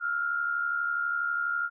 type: tone pair together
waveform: sine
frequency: 1338.8 / 1411 Hz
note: E6 / F6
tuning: +26 / +17 cents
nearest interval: minor second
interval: 91 cents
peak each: -34 / -27 dBFS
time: 0-1.7 s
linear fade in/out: 50 ms
effects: none